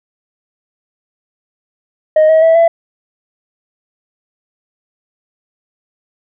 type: tone with pitch steps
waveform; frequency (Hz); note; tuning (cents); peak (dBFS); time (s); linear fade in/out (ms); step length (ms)
sine; 622 / 637.3 / 652.9 / 669; D#5 / D#5 / E5 / E5; -1 / +41 / -17 / +25; -3; 2.16-2.68; 5; 130
effects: tanh soft clip ceiling -4 dBFS